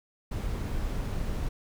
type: noise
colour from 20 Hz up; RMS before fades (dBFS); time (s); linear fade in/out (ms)
brown; -31; 0.31-1.49; 10
effects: none